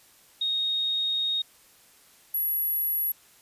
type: tone pair in turn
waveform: sine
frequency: 3729 / 11436 Hz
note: A#7 / F9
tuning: 0 / +40 cents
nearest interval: octave + perfect fifth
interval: 1940 cents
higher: second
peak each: -24 dBFS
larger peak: neither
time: 0.41-1.42 / 2.34-3.12 s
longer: first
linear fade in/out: 5 ms
effects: white hiss -57 dBFS RMS until 3.41 s + resampled to 32000 Hz